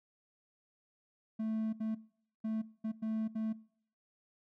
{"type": "tone bursts at uneven times", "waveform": "triangle", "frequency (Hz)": 220, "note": "A3", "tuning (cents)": 0, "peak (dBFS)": -31, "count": 6, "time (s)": [[1.39, 1.73], [1.8, 1.95], [2.44, 2.62], [2.84, 2.92], [3.02, 3.28], [3.35, 3.53]], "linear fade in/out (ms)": 10, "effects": ["noise-tail reverb RT60 0.6 s tail -21 dB re dry"]}